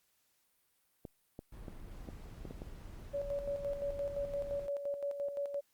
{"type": "clicks", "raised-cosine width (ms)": 2, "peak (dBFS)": -31, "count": 7, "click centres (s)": [1.052, 1.391, 1.682, 2.088, 2.453, 2.509, 2.619]}
{"type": "noise", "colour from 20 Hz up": "brown", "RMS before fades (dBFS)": -48, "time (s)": [1.52, 4.67], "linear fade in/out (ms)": 5}
{"type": "tone with tremolo", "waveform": "sine", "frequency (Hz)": 567, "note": "C#5", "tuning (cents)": 39, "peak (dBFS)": -33, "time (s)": [3.13, 5.61], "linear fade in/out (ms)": 20, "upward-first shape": "square", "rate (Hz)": 5.8, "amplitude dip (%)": 55}
{"effects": ["white hiss -75 dBFS RMS until 5.73 s", "Opus 48 kbps"]}